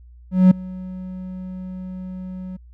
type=tone with ADSR envelope; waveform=triangle; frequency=185 Hz; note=F#3; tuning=in tune; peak=-4 dBFS; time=0.31-2.57 s; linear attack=200 ms; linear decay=6 ms; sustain=-23 dB; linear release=11 ms; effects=added 60 Hz sine -42 dBFS peak until 2.73 s